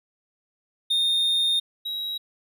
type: tone pair in turn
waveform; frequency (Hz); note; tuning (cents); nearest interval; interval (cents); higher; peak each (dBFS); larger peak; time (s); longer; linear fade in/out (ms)
triangle; 3663 / 3848; A#7 / B7; -31 / -46; minor second; 85; second; -18 / -26; first; 0.9-1.6 / 1.85-2.18; first; 10
effects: none